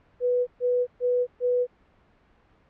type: tone bursts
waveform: sine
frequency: 493.2 Hz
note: B4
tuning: 2 cents flat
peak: -20 dBFS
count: 4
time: 0.2-1.67 s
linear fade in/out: 50 ms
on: 270 ms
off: 130 ms
effects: pink hiss -61 dBFS RMS until 2.69 s + low-pass 2000 Hz 12 dB/octave